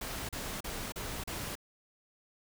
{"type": "noise bursts", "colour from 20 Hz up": "pink", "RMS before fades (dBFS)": -39, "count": 5, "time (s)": [0.01, 1.554], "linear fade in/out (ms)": 5, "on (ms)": 280, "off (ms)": 36, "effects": []}